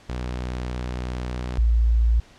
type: tone pair in turn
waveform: sawtooth / sine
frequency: 61.74 / 57.11 Hz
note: B1 / A#1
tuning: 0 / -35 cents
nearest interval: minor second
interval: 135 cents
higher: first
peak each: -23 / -15 dBFS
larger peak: second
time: 0.09-1.58 / 1.58-2.2 s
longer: first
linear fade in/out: 5 ms
effects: pink hiss -51 dBFS RMS until 2.38 s + low-pass 6000 Hz 12 dB/octave

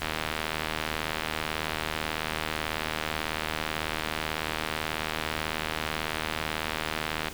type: click train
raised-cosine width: 0.3 ms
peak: -12 dBFS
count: 569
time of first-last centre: 0.02-7.283 s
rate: 78.2 Hz
effects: pink hiss -42 dBFS RMS until 7.33 s

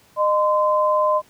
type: tone pair together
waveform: sine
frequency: 612 / 1029.3 Hz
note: D#5 / C6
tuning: -29 / -29 cents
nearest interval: major sixth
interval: 900 cents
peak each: -18 dBFS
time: 0.16-1.22 s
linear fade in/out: 50 ms
effects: pink hiss -54 dBFS RMS until 1.29 s + high-pass 80 Hz 12 dB/octave

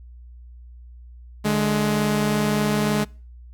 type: tone pair together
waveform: sawtooth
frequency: 147.8 / 210 Hz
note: D3 / G#3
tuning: +11 / +19 cents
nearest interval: tritone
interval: 608 cents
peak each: -21 / -16 dBFS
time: 1.44-3.05 s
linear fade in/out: 20 ms
effects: noise-tail reverb RT60 0.4 s tail -25 dB re dry + added 60 Hz sine -40 dBFS peak until 3.53 s

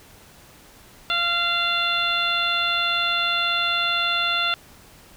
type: harmonic tone with a mistuned harmonic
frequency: 690 Hz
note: F5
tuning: 21 cents flat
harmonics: 1 / 2 / 3 / 4 / 5 / 6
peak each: -32 / -24 / -32 / -26 / -24 / -34 dBFS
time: 1.1-4.54 s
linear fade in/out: 0 ms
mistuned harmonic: 5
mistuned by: +24 cents
effects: pink hiss -49 dBFS RMS until 5.16 s

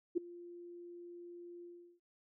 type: tone with ADSR envelope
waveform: sine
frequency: 347.9 Hz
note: F4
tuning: 7 cents flat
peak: -27 dBFS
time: 0.15-2 s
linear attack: 24 ms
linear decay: 8 ms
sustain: -21 dB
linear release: 370 ms
effects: none

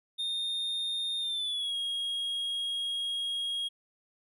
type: tone with pitch glide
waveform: triangle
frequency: 3658 to 3278 Hz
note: A#7 to G#7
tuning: -33 to -23 cents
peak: -29 dBFS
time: 0.18-3.69 s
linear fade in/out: 20 ms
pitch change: -190 cents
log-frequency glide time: 1.2-1.76 s
effects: none

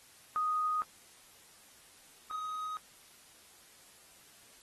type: tone pair in turn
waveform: sine / triangle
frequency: 1244.5 / 1256.8 Hz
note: D#6 / D#6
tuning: 0 / +17 cents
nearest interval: unison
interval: 17 cents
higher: second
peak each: -29 / -34 dBFS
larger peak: first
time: 0.36-0.82 / 2.31-2.77 s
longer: neither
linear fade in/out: 0 ms
effects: white hiss -59 dBFS RMS until 4.62 s + AAC 32 kbps

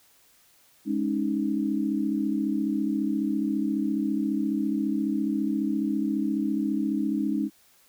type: chord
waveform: sine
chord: Ab suspended fourth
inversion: none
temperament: just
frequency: 207.7 / 276.9 / 311.5 Hz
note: Ab3 / Db4 / Eb4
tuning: 0 / -2 / +2 cents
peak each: -28 dBFS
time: 0.85-7.5 s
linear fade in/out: 50 ms
effects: white hiss -60 dBFS RMS until 7.88 s

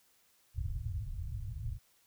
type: low-pass noise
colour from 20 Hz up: white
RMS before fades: -38 dBFS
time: 0.54-1.79 s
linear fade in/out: 50 ms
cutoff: 120 Hz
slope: 48 dB/octave
effects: white hiss -69 dBFS RMS until 2.06 s

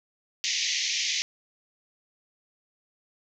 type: band-pass noise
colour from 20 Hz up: white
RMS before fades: -28 dBFS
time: 0.44-1.22 s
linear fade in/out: 0 ms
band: 1900 to 6600 Hz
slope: 96 dB/octave
effects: none

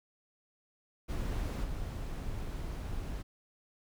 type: noise with level steps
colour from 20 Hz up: brown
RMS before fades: -34 / -38 dBFS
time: 1.08-3.23 s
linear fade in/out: 20 ms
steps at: 1.63 s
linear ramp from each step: 20 ms
effects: none

